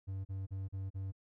triangle tone bursts, 96.3 Hz, G2, 30 cents flat, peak -35 dBFS, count 5, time 0.07-1.122 s, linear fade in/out 20 ms, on 180 ms, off 38 ms, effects none

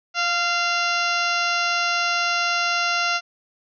harmonic tone with a mistuned harmonic, 691 Hz, F5, 19 cents flat, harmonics 1 / 2 / 3 / 4 / 5 / 6 / 7 / 8 / 9, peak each -28 / -23 / -29 / -26 / -34 / -32 / -32 / -32 / -36 dBFS, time 0.14-3.21 s, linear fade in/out 50 ms, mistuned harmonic 1, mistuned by +21 cents, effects none

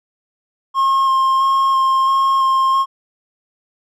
triangle tone with vibrato, 1070 Hz, C6, 38 cents sharp, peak -10 dBFS, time 0.74-2.86 s, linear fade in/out 50 ms, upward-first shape square, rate 1.5 Hz, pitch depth 11 cents each way, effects none

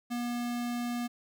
square tone, 240.6 Hz, B3, 45 cents flat, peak -32 dBFS, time 0.1-1.08 s, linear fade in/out 20 ms, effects none

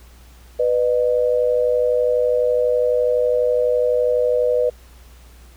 sine tone pair together, 494.5 / 606.5 Hz, B4 / D#5, +2 / -44 cents, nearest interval major third, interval 354 cents, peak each -16 / -20 dBFS, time 0.59-4.7 s, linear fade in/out 10 ms, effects added 60 Hz sine -43 dBFS peak until 5.56 s + pink hiss -51 dBFS RMS until 5.56 s

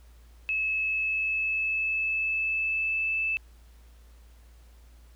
sine tone with pitch glide, 2594 to 2630 Hz, E7 to E7, -28 to -5 cents, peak -25 dBFS, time 0.49-3.37 s, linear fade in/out 0 ms, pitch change +23 cents, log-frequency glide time 0.82-3.15 s, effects added 58 Hz sine -50 dBFS peak until 5.15 s + pink hiss -63 dBFS RMS until 5.15 s

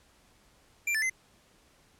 square tone with pitch steps, 2365 / 1756 / 2060 Hz, D7 / A6 / C7, +12 / -4 / -28 cents, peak -27 dBFS, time 0.87-1.098 s, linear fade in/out 5 ms, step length 76 ms, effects pink hiss -63 dBFS RMS until 1.99 s + low-pass 11000 Hz 12 dB/octave

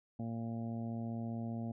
harmonic tone, 115.1 Hz, A#2, 22 cents flat, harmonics 1 / 2 / 3 / 4 / 5 / 6 / 7, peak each -41 / -39 / -53 / -56 / -53 / -51 / -58 dBFS, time 0.19-1.72 s, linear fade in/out 5 ms, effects none

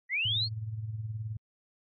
sine linear sweep, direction up, 1884 to 4435 Hz, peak -27 dBFS, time 0.09-0.49 s, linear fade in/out 50 ms
sine tone with tremolo, 109.4 Hz, A2, 9 cents flat, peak -31 dBFS, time 0.25-1.37 s, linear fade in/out 5 ms, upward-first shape sine, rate 19 Hz, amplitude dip 60%
effects AAC 32 kbps

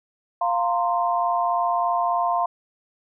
sine chord, F suspended fourth, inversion none, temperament equal with one note detuned, 698.5 / 923.2 / 1046.5 Hz, F5 / Bb5 / C6, 0 / -17 / 0 cents, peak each -22 / -26 / -24 dBFS, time 0.41-2.46 s, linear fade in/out 5 ms, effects none

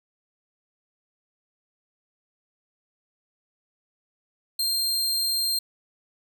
sawtooth tone, 4186 Hz, C8, in tune, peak -20 dBFS, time 4.59-5.59 s, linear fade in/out 5 ms, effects none

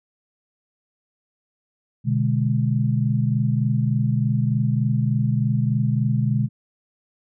sine chord, G# diminished, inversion first, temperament equal, 123.47 / 146.83 / 207.7 Hz, B2 / D3 / G#3, 0 / 0 / 0 cents, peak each -20 / -23 / -24 dBFS, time 2.04-6.49 s, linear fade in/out 50 ms, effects none

